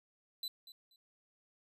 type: tone with echo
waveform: 45% pulse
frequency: 4005 Hz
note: B7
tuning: 23 cents sharp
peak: -37 dBFS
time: 0.43-0.48 s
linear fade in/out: 2 ms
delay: 240 ms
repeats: 2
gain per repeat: -14 dB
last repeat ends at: 0.96 s
effects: resampled to 32000 Hz